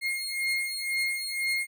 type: beating tone pair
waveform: 35% pulse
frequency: 2138 / 2140 Hz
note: C7 / C7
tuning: +37 / +38 cents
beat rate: 2 Hz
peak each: -29 dBFS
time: 0.01-1.67 s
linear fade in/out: 50 ms
effects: none